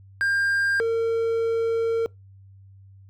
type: tone pair in turn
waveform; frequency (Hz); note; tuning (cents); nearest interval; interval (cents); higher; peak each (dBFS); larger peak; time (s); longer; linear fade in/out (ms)
triangle; 1600 / 456.7; G6 / A#4; +35 / -36; octave + minor seventh; 2171; first; -18; neither; 0.21-0.8 / 0.8-2.06; second; 0
effects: noise-tail reverb RT60 0.2 s tail -24 dB re dry + added 97 Hz sine -46 dBFS peak until 3.09 s